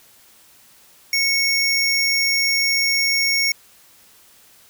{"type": "tone pair together", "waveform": "square", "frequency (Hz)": [2199, 5541], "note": ["C#7", "F8"], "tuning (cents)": [-14, -15], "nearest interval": "octave + major third", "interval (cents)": 1599, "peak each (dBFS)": -20, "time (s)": [1.13, 3.52], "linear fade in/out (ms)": 2, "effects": ["white hiss -51 dBFS RMS until 4.69 s"]}